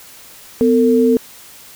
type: tone pair together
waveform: sine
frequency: 250.4 / 451.6 Hz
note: B3 / A4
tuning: +24 / +45 cents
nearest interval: minor seventh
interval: 1021 cents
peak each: -12 dBFS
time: 0.61-1.17 s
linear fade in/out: 0 ms
effects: white hiss -40 dBFS RMS until 1.75 s